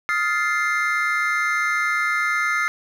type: chord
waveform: triangle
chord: F dominant seventh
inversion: third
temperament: just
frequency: 1257.2 / 1396.9 / 1746.1 / 2095 Hz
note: Eb6 / F6 / A6 / C7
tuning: +18 / 0 / -14 / +2 cents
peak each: -24 / -23 / -25 / -21 dBFS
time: 0.09-2.68 s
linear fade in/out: 0 ms
effects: none